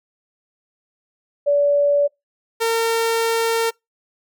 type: tone pair in turn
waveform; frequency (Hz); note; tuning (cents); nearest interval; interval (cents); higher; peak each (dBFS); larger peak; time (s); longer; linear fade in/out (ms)
sine / sawtooth; 575 / 456.4; D5 / A#4; -37 / -37; major third; 400; first; -13; neither; 1.46-2.08 / 2.6-3.71; second; 20
effects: noise-tail reverb RT60 0.2 s tail -26 dB re dry